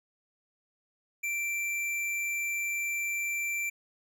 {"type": "tone with hard clipping", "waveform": "triangle", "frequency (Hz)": 2349, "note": "D7", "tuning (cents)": 0, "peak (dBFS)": -31, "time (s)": [1.23, 3.7], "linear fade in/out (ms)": 10, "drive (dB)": 17, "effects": []}